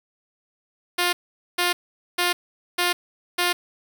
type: tone bursts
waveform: 5% pulse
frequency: 353.5 Hz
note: F4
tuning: 21 cents sharp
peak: -8 dBFS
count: 5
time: 0.98-3.53 s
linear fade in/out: 10 ms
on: 150 ms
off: 450 ms
effects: none